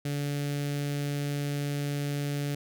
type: tone with notch filter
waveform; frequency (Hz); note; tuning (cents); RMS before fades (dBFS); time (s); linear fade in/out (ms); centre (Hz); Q
sawtooth; 143.7; D3; -37; -31; 0.05-2.55; 5; 1000; 0.92
effects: none